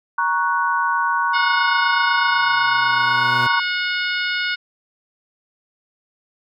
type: chord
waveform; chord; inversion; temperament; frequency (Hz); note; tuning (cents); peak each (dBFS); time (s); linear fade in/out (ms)
sine; F# major; first; equal with one note detuned; 941.5 / 1108.7 / 1480; A#5 / C#6 / F#6; +17 / 0 / 0; -21; 0.18-3.6; 5
type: harmonic tone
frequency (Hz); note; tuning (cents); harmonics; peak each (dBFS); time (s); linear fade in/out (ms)
726; F#5; -33; 2 / 3 / 4 / 5 / 6 / 7; -22 / -26 / -28 / -30 / -32 / -33; 1.33-4.56; 20
type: tone with exponential growth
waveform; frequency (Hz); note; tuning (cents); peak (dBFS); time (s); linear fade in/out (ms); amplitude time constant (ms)
sawtooth; 123.47; B2; 0; -21; 1.9-3.47; 5; 340
effects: none